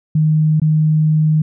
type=tone with dropouts; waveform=sine; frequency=155.1 Hz; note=D#3; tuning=5 cents flat; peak=-10 dBFS; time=0.15-1.42 s; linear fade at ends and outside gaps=5 ms; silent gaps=0.599-0.617 s; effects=none